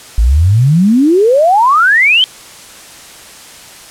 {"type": "exponential sweep", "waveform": "sine", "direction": "up", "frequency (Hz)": [51.9, 3193], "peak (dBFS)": -5, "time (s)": [0.18, 2.24], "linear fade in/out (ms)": 0, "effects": ["white hiss -34 dBFS RMS until 3.9 s", "low-pass 10000 Hz 12 dB/octave"]}